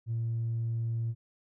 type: tone with tanh clipping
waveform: triangle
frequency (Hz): 115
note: A#2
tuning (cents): -23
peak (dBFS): -29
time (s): 0.06-1.15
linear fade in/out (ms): 50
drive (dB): 5
effects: none